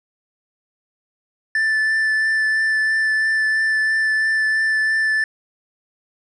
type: tone with vibrato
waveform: triangle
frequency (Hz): 1760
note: A6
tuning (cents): 0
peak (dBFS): -14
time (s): 1.55-5.24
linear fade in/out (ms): 2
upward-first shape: triangle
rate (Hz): 3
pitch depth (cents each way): 14
effects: resampled to 24000 Hz